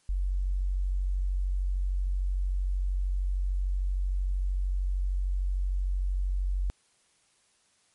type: tone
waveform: sine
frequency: 46.57 Hz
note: F#1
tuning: 12 cents sharp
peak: -25 dBFS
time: 0.09-6.7 s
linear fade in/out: 0 ms
effects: white hiss -67 dBFS RMS until 7.94 s + MP3 48 kbps